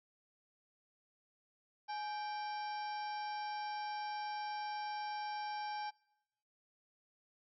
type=harmonic tone with a mistuned harmonic; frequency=784 Hz; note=G5; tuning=in tune; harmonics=1 / 2 / 3 / 4 / 5 / 6 / 7; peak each=-39 / -50 / -54 / -58 / -60 / -56 / -54 dBFS; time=1.88-5.91 s; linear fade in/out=20 ms; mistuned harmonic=1; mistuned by=+120 cents; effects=noise-tail reverb RT60 1.0 s tail -26 dB re dry